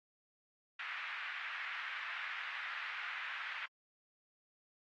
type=band-pass noise; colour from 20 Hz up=pink; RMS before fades=-43 dBFS; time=0.79-3.66 s; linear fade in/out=5 ms; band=1400 to 2500 Hz; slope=24 dB/octave; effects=AAC 48 kbps